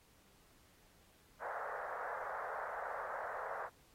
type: band-pass noise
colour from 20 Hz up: pink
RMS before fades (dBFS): -43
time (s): 1.39-3.7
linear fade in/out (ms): 50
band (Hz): 510 to 1700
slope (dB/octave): 48
effects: pink hiss -68 dBFS RMS until 3.94 s + AAC 48 kbps